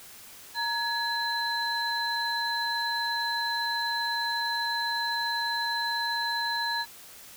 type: tone cluster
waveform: sine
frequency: 930 / 1689 / 4056 Hz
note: A#5 / G#6 / B7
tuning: -4 / +29 / +45 cents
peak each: -31 dBFS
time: 0.54-6.86 s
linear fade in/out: 50 ms
effects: white hiss -48 dBFS RMS until 7.36 s